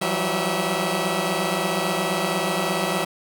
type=tone cluster; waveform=10% pulse; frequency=168.6 / 183.8 / 192.3 / 650 Hz; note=E3 / F#3 / G3 / E5; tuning=+39 / -11 / -33 / -24 cents; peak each=-19 dBFS; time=0.01-3.05 s; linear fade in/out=10 ms; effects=none